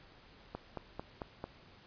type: click train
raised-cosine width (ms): 1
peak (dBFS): -25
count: 5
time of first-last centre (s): 0.55-1.441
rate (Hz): 4.49
effects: pink hiss -59 dBFS RMS until 1.86 s + resampled to 11025 Hz